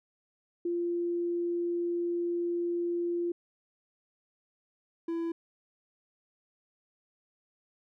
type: tone pair in turn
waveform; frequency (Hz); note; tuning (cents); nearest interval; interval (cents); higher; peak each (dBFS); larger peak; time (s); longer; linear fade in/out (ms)
sine / triangle; 345.8 / 334; F4 / E4; -17 / +23; minor second; 60; first; -28; neither; 0.65-3.32 / 5.08-5.32; first; 5
effects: none